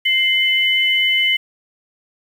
sine tone pair together, 2093 / 3001 Hz, C7 / F#7, 0 / +24 cents, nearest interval tritone, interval 624 cents, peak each -16 dBFS, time 0.05-1.37 s, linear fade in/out 10 ms, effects 7-bit

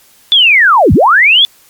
sine linear two-way sweep, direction down then up, 3520 to 59.2 to 3520 Hz, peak -3 dBFS, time 0.32-1.45 s, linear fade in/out 0 ms, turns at 0.93 s, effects white hiss -45 dBFS RMS until 1.69 s + MP3 96 kbps

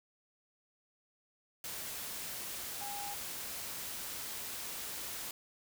sine tone in noise, 813 Hz, G#5, 37 cents flat, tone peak -42 dBFS, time 2.81-3.14 s, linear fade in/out 2 ms, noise white, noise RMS -42 dBFS, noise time 1.64-5.31 s, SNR -3 dB, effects none

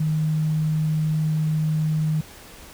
sine tone, 155.56 Hz, D#3, in tune, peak -19 dBFS, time 0-2.21 s, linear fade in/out 5 ms, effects pink hiss -44 dBFS RMS until 2.73 s

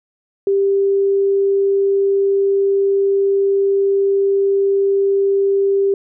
sine tone, 394.6 Hz, G4, 11 cents sharp, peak -12 dBFS, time 0.47-5.94 s, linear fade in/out 2 ms, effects none

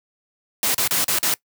white noise with dropouts, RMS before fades -20 dBFS, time 0.63-1.34 s, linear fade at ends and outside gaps 1 ms, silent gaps 0.745-0.78 / 0.876-0.909 / 1.043-1.081 / 1.187-1.229 s, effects noise-tail reverb RT60 0.1 s tail -22 dB re dry + high-pass 100 Hz 12 dB/octave

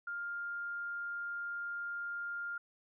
sine tone, 1403 Hz, F6, 8 cents sharp, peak -37 dBFS, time 0.07-2.58 s, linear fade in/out 5 ms, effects none

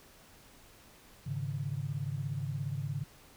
sine chord, Ab suspended fourth, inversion none, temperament equal, 103.83 / 138.59 / 155.56 Hz, Ab2 / Db3 / Eb3, 0 / 0 / 0 cents, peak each -39 / -35 / -40 dBFS, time 1.26-3.04 s, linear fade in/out 10 ms, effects pink hiss -58 dBFS RMS until 3.36 s

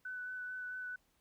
sine tone with vibrato, 1497 Hz, F#6, 20 cents sharp, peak -40 dBFS, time 0.05-0.96 s, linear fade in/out 5 ms, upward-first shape sine, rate 4.5 Hz, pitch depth 14 cents each way, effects pink hiss -75 dBFS RMS until 1.2 s

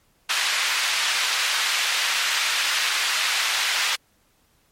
white band-pass noise, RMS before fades -23 dBFS, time 0.29-3.96 s, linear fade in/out 10 ms, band 1300 to 3700 Hz, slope 12 dB/octave, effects pink hiss -63 dBFS RMS until 4.71 s + MP3 64 kbps

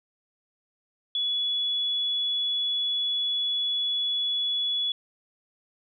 sine tone, 3400 Hz, G#7, 40 cents sharp, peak -24 dBFS, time 1.15-4.92 s, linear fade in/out 2 ms, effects none

